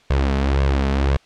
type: tone with flanger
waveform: sawtooth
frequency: 68.4 Hz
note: C#2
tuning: 23 cents flat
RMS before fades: -18 dBFS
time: 0.1-1.17 s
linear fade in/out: 5 ms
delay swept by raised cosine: 1.8 to 4.7 ms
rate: 1.9 Hz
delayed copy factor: +0.6
effects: white hiss -53 dBFS RMS until 1.25 s + low-pass 4000 Hz 12 dB/octave